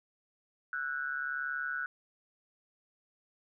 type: tone with amplitude modulation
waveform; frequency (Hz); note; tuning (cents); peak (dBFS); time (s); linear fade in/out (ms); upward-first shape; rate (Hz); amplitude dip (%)
sine; 1476; F#6; -5; -29; 0.73-1.86; 2; sine; 141; 85
effects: none